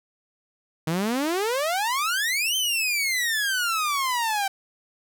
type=exponential two-way sweep; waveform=sawtooth; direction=up then down; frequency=153.6 to 3136 to 770 Hz; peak=-19 dBFS; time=0.87-4.48 s; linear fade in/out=5 ms; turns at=2.56 s; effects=none